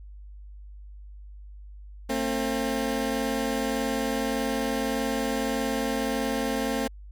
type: tone pair together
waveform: 20% pulse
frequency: 225.3 / 267 Hz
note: A3 / C4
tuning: +41 / +35 cents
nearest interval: minor third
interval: 294 cents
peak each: -24 / -23 dBFS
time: 2.09-6.88 s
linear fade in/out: 10 ms
effects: added 50 Hz sine -41 dBFS peak until 7.11 s